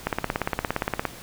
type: click train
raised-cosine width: 0.5 ms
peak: -8 dBFS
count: 18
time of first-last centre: 0.07-1.053 s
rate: 17.3 Hz
effects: pink hiss -42 dBFS RMS until 1.22 s